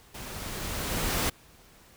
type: noise with level ramp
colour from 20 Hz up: pink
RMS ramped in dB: -41 to -26 dBFS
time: 0.14-1.3 s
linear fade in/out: 10 ms
effects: pink hiss -56 dBFS RMS until 1.96 s